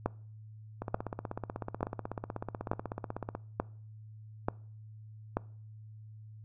two click trains, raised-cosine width 1 ms, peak -22 / -15 dBFS, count 42 / 7, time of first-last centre 0.82-3.351 / 0.06-5.37 s, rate 16.2 / 1.13 Hz, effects noise-tail reverb RT60 0.5 s tail -23 dB re dry + added 108 Hz sine -47 dBFS peak until 6.44 s

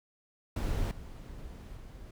brown noise with level steps, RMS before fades -31 / -45 / -47 dBFS, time 0.56-2.11 s, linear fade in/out 5 ms, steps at 0.91 / 1.77 s, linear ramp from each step 2 ms, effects none

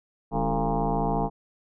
sine tone with frequency modulation, 329.6 Hz, E4, in tune, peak -22 dBFS, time 0.31-1.3 s, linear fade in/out 50 ms, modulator 121 Hz, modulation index 5, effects none

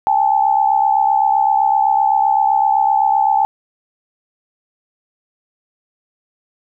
sine tone pair together, 800 / 867.8 Hz, G5 / A5, +35 / -24 cents, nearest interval minor second, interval 141 cents, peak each -14 dBFS, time 0.07-3.45 s, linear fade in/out 0 ms, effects none

